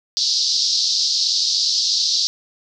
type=band-pass noise; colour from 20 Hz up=pink; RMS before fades=-19 dBFS; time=0.17-2.27 s; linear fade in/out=0 ms; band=4100 to 5500 Hz; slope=48 dB/octave; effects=none